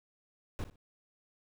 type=noise with echo; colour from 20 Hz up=brown; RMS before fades=-36 dBFS; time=0.59-0.64 s; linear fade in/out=0 ms; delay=59 ms; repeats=2; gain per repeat=-14 dB; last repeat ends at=0.758 s; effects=none